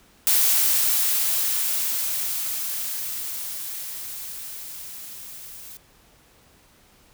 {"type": "noise with level ramp", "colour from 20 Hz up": "blue", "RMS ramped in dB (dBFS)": [-18, -41], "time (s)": [0.27, 5.77], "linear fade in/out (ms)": 0, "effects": ["pink hiss -56 dBFS RMS until 7.13 s"]}